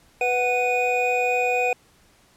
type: tone cluster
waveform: triangle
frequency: 494.5 / 738 / 2476 Hz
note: B4 / F#5 / D#7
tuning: +2 / -5 / -9 cents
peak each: -22 dBFS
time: 0.21-1.73 s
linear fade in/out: 2 ms
effects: pink hiss -57 dBFS RMS until 2.36 s + low-pass 12000 Hz 12 dB/octave